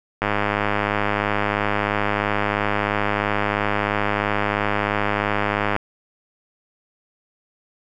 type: click train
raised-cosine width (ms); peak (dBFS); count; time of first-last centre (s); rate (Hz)
0.5; -5; 572; 0.22-5.764; 103
effects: none

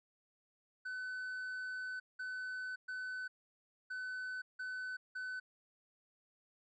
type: tone bursts at uneven times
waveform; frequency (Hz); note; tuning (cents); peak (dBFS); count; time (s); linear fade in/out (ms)
triangle; 1509; F#6; +34; -38; 6; 0.85-2 / 2.19-2.76 / 2.88-3.28 / 3.9-4.42 / 4.59-4.97 / 5.15-5.4; 10
effects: resampled to 16000 Hz

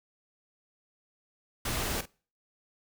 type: noise with echo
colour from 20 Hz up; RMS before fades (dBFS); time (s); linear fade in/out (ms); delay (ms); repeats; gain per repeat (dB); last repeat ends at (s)
pink; -32; 1.65-2.01; 5; 47; 1; -13; 2.057
effects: noise-tail reverb RT60 0.4 s tail -24 dB re dry

